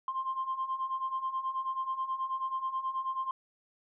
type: beating tone pair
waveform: sine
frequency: 1046.5 / 1055.8 Hz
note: C6 / C6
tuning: 0 / +15 cents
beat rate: 9.3 Hz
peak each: -36 / -32 dBFS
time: 0.08-3.31 s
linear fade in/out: 2 ms
effects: tanh soft clip ceiling -25 dBFS